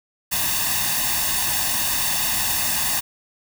white noise with comb filter, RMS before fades -22 dBFS, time 0.31-3.01 s, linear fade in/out 20 ms, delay 1.1 ms, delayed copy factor +0.8, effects none

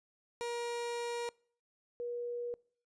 30% pulse / sine tone pair in turn, 474.8 / 480.6 Hz, A#4 / B4, +32 / -47 cents, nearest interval unison, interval 21 cents, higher second, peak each -33 / -36 dBFS, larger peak first, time 0.41-1.29 / 2-2.54 s, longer first, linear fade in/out 0 ms, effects noise-tail reverb RT60 0.5 s tail -25 dB re dry + resampled to 22050 Hz

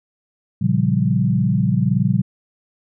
sine chord, G half-diminished seventh, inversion first, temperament equal, 116.54 / 138.59 / 174.61 / 196 Hz, Bb2 / Db3 / F3 / G3, 0 / 0 / 0 / 0 cents, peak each -20 dBFS, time 0.61-2.22 s, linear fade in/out 10 ms, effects none

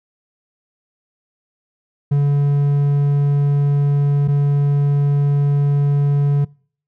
triangle tone pair in turn, 142.9 / 142.9 Hz, D3 / D3, -47 / -47 cents, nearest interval unison, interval 0 cents, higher neither, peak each -10 dBFS, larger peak neither, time 2.11-4.28 / 4.28-6.45 s, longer neither, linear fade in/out 10 ms, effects noise-tail reverb RT60 0.5 s tail -25 dB re dry

